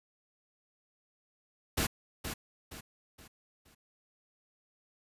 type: noise with echo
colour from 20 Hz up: pink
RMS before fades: -30 dBFS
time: 1.77-1.87 s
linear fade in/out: 10 ms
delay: 470 ms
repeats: 4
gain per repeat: -8 dB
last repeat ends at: 3.75 s
effects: resampled to 32000 Hz